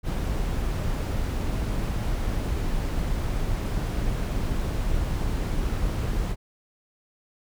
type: noise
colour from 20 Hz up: brown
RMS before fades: -26 dBFS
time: 0.03-6.36 s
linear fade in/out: 50 ms
effects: none